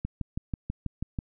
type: click train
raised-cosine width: 5 ms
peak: -18 dBFS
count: 8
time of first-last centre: 0.05-1.188 s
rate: 6.15 Hz
effects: none